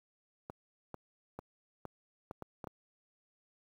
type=clicks; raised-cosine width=1 ms; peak=-28 dBFS; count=8; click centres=0.499 / 0.943 / 1.39 / 1.853 / 2.311 / 2.423 / 2.642 / 2.672 s; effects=high-pass 60 Hz 12 dB/octave + 10-bit